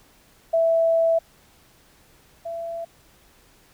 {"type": "tone pair in turn", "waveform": "sine", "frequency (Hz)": [659.3, 670.4], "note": ["E5", "E5"], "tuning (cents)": [0, 29], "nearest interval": "unison", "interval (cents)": 29, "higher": "second", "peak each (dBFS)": [-16, -28], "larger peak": "first", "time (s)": [[0.53, 1.19], [2.45, 2.85]], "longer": "first", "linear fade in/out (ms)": 10, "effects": ["pink hiss -56 dBFS RMS until 3.73 s"]}